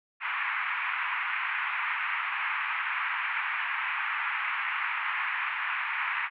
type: band-pass noise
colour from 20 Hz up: white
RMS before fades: -31 dBFS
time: 0.2-6.3 s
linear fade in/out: 50 ms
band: 930 to 2500 Hz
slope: 48 dB/octave
effects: none